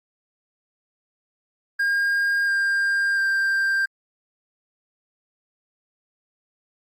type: tone with pitch steps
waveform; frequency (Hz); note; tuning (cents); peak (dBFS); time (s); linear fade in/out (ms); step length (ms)
triangle; 1616 / 1599.3 / 1582.7; G#6 / G6 / G6; -48 / +34 / +16; -17; 1.79-3.86; 10; 690
effects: Opus 48 kbps